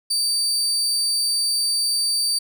30% pulse tone, 4629 Hz, D8, 26 cents flat, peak -16 dBFS, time 0.1-2.39 s, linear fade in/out 10 ms, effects none

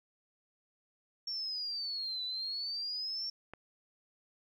sine exponential two-way sweep, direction down then up, 5500 to 3957 to 5500 Hz, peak -35 dBFS, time 1.27-3.3 s, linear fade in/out 5 ms, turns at 2.24 s
click, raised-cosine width 0.5 ms, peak -30 dBFS, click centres 3.536 s
effects 11-bit

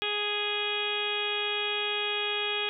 harmonic tone, 415.3 Hz, G#4, in tune, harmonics 1 / 2 / 3 / 4 / 5 / 6 / 7 / 8 / 9, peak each -35 / -39 / -40 / -39 / -42 / -33 / -38 / -32 / -43 dBFS, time 0.02-2.69 s, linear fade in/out 0 ms, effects none

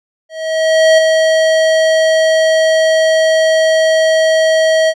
square tone with ADSR envelope, 639 Hz, D#5, 46 cents sharp, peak -5 dBFS, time 0.29-4.94 s, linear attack 690 ms, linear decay 9 ms, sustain -4 dB, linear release 53 ms, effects low-pass 6000 Hz 12 dB/octave

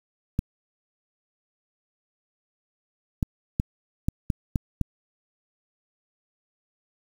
clicks, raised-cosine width 5 ms, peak -10 dBFS, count 7, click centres 0.391 / 3.228 / 3.599 / 4.085 / 4.302 / 4.558 / 4.813 s, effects 7-bit

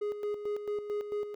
triangle tone with tremolo, 415.3 Hz, G#4, in tune, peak -28 dBFS, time 0.01-1.35 s, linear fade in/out 10 ms, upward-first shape square, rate 4.5 Hz, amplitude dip 60%, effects none

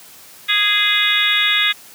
harmonic tone with a mistuned harmonic, 414.4 Hz, G#4, 4 cents flat, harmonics 3 / 4 / 5 / 6 / 7 / 8 / 9, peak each -27 / -21 / -19 / -22 / -25 / -19 / -20 dBFS, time 0.48-1.73 s, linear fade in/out 20 ms, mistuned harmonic 8, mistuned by +36 cents, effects white hiss -42 dBFS RMS until 1.94 s + high-pass 80 Hz 12 dB/octave

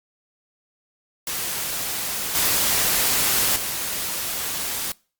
white noise with level steps, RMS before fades -27 / -20 / -27 dBFS, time 1.27-4.92 s, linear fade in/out 2 ms, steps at 2.35 / 3.56 s, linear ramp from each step 2 ms, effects noise-tail reverb RT60 0.4 s tail -25 dB re dry + Opus 48 kbps

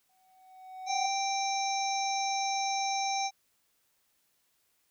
triangle tone with exponential growth, 750 Hz, F#5, 23 cents sharp, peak -28 dBFS, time 0.09-1.06 s, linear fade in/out 5 ms, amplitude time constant 210 ms
harmonic tone, 784 Hz, G5, in tune, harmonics 1 / 3 / 5 / 7 / 8, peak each -30 / -38 / -40 / -39 / -38 dBFS, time 0.86-3.31 s, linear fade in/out 50 ms
effects white hiss -73 dBFS RMS until 4.9 s

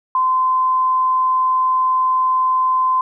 sine tone, 1031 Hz, C6, 26 cents flat, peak -13 dBFS, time 0.15-3.01 s, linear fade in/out 2 ms, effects none

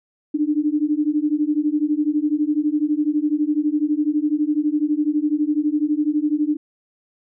sine beating tone pair, 293.9 / 305.9 Hz, D4 / D#4, +1 / -29 cents, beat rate 12 Hz, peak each -20 dBFS, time 0.34-6.57 s, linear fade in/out 10 ms, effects none

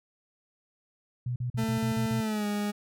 sine tone bursts, 123.1 Hz, B2, 5 cents flat, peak -28 dBFS, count 7, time 1.26-2.206 s, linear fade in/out 5 ms, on 100 ms, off 41 ms
40% pulse tone with pitch glide, 222.7 to 206.6 Hz, A3 to G#3, +21 to -9 cents, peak -27 dBFS, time 1.57-2.72 s, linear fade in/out 20 ms, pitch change -130 cents, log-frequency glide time 2.19-2.46 s
effects none

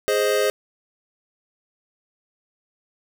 square chord, Ab major, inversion none, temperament equal, 415.3 / 523.3 / 622.3 Hz, Ab4 / C5 / Eb5, 0 / 0 / 0 cents, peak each -22 / -23 / -25 dBFS, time 0.08-0.5 s, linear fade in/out 0 ms, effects none

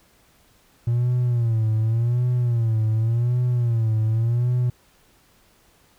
triangle tone with vibrato, 116.54 Hz, A#2, in tune, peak -15 dBFS, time 0.87-4.7 s, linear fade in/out 5 ms, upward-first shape sine, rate 0.88 Hz, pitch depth 110 cents each way, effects tanh soft clip ceiling -12 dBFS + pink hiss -58 dBFS RMS until 5.98 s

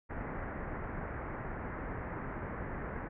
pink low-pass noise, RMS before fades -40 dBFS, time 0.09-3.09 s, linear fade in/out 20 ms, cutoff 2000 Hz, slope 48 dB/octave, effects none

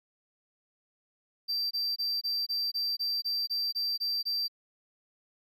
triangle tone bursts, 4692 Hz, D8, 2 cents flat, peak -27 dBFS, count 12, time 1.48-4.482 s, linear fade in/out 20 ms, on 230 ms, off 22 ms, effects none

